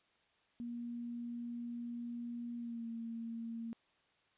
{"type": "tone with pitch glide", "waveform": "sine", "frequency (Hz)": [237.7, 229.5], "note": ["A#3", "A#3"], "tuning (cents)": [34, -27], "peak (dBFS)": -40, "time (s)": [0.6, 3.73], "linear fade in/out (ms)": 0, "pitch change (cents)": -61, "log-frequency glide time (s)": [2.57, 2.87], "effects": ["white hiss -73 dBFS RMS until 4.37 s", "resampled to 8000 Hz"]}